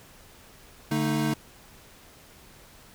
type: tone cluster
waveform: square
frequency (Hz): 146.2 / 222.8 / 310.8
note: D3 / A3 / D#4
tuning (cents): -7 / +22 / -2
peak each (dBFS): -29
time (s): 0.91-1.34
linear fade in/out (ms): 5
effects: pink hiss -52 dBFS RMS until 2.94 s